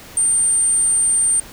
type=tone; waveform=sine; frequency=8870 Hz; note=C#9; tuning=in tune; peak=-13 dBFS; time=0.17-1.4 s; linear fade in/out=2 ms; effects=pink hiss -39 dBFS RMS until 1.52 s